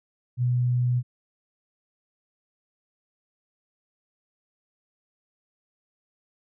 sine tone, 123.47 Hz, B2, in tune, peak -20 dBFS, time 0.37-1.03 s, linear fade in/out 50 ms, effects none

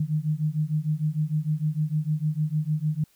sine beating tone pair, 150.1 / 156.7 Hz, D3 / D#3, +38 / +13 cents, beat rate 6.6 Hz, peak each -26 / -26 dBFS, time 0-3.04 s, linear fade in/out 5 ms, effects white hiss -63 dBFS RMS until 3.15 s

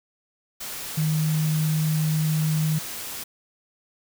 sine tone in noise, 155.56 Hz, D#3, in tune, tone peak -20 dBFS, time 0.97-2.79 s, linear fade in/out 10 ms, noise white, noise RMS -34 dBFS, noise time 0.6-3.24 s, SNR +11 dB, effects none

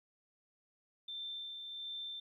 sine tone with tremolo, 3563 Hz, A7, 21 cents sharp, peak -40 dBFS, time 1.08-2.2 s, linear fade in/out 5 ms, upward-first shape sine, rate 1.4 Hz, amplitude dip 35%, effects 13-bit

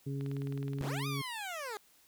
harmonic tone, 138.59 Hz, C#3, in tune, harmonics 1 / 2 / 3, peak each -35 / -41 / -45 dBFS, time 0.06-1.22 s, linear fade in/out 10 ms
click train, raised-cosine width 0.3 ms, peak -34 dBFS, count 16, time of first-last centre 0.21-0.995 s, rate 19.1 Hz
15% pulse linear two-way sweep, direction up then down, 45.15 to 1244.5 to 398 Hz, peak -32 dBFS, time 0.81-1.77 s, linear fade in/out 0 ms, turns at 1.07 s
effects white hiss -65 dBFS RMS until 2.07 s

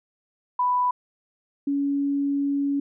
sine tone pair in turn, 991 / 281.4 Hz, B5 / C#4, +6 / +26 cents, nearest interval octave + minor seventh, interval 2180 cents, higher first, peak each -19 / -21 dBFS, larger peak first, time 0.59-0.91 / 1.67-2.8 s, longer second, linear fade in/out 5 ms, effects none

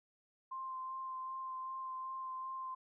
sine tone with vibrato, 1046.5 Hz, C6, in tune, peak -40 dBFS, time 0.51-2.75 s, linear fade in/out 10 ms, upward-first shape sine, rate 2.6 Hz, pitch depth 12 cents each way, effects none

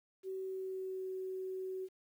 sine tone with pitch glide, 380 to 375.9 Hz, F#4 to F#4, +46 to +27 cents, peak -38 dBFS, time 0.23-1.89 s, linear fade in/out 50 ms, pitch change -19 cents, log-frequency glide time 0.36-1.06 s, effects 11-bit

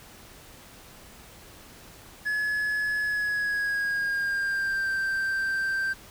triangle tone with pitch glide, 1700 to 1567.9 Hz, G#6 to G6, +40 to 0 cents, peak -23 dBFS, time 2.25-5.94 s, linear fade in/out 20 ms, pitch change -140 cents, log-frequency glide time 3.03-4.91 s, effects pink hiss -49 dBFS RMS until 6.1 s

